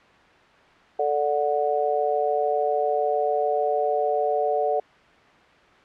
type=chord; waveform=sine; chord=D major; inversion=second; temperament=just; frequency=440.5 / 587.3 / 734.2 Hz; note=A4 / D5 / F#5; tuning=+2 / 0 / -14 cents; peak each=-25 / -25 / -24 dBFS; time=0.99-4.8 s; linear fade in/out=5 ms; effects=white hiss -52 dBFS RMS until 5.84 s + low-pass 2000 Hz 12 dB/octave